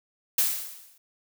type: noise with exponential decay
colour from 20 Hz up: blue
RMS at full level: -20 dBFS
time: 0.38-0.98 s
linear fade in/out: 5 ms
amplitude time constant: 130 ms
effects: none